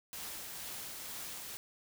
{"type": "noise with tremolo", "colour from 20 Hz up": "white", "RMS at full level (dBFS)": -43, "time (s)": [0.13, 1.57], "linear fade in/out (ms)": 0, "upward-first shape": "triangle", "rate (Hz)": 2.1, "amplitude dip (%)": 25, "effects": []}